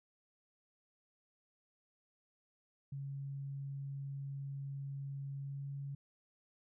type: tone with pitch glide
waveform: sine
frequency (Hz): 138.59 to 139.63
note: C#3 to C#3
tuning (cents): 0 to +13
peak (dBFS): -40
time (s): 2.92-5.95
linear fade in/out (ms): 5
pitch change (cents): +13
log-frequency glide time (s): 5.39-5.68
effects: none